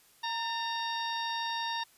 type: harmonic tone with a mistuned harmonic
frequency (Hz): 927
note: A#5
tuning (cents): -10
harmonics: 1 / 2 / 3 / 4 / 5 / 6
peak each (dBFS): -34 / -39 / -44 / -38 / -44 / -44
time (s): 0.23-1.84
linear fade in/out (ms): 10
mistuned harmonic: 2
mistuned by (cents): -54
effects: white hiss -62 dBFS RMS until 1.97 s + resampled to 32000 Hz